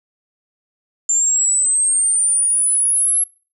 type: exponential sweep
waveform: sine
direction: up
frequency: 7220 to 11175 Hz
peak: -13 dBFS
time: 1.09-3.24 s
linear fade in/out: 5 ms
effects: noise-tail reverb RT60 0.4 s tail -26 dB re dry